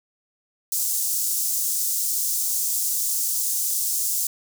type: high-pass noise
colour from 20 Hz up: pink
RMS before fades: -24 dBFS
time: 0.72-4.27 s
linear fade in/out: 2 ms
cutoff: 6400 Hz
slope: 24 dB/octave
effects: none